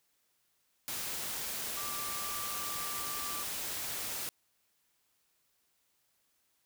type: tone in noise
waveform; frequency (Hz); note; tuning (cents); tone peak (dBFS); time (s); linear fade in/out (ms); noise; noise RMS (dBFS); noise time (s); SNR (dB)
sine; 1174.7; D6; 0; -42; 1.77-3.43; 0; white; -38; 0.88-4.29; -7
effects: white hiss -75 dBFS RMS until 6.65 s